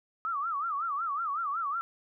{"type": "tone with vibrato", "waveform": "sine", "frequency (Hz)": 1238, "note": "D#6", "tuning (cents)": -9, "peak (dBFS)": -29, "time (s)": [0.25, 1.81], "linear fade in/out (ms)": 0, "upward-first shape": "sine", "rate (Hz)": 5.4, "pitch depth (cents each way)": 190, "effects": []}